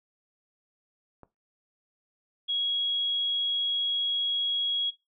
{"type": "click", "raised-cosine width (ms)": 1, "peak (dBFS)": -33, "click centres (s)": 1.233}
{"type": "tone", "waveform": "sine", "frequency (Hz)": 3315, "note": "G#7", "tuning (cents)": -4, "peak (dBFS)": -25, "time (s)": [2.48, 4.91], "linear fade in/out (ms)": 20}
{"effects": ["noise-tail reverb RT60 0.2 s tail -17 dB re dry"]}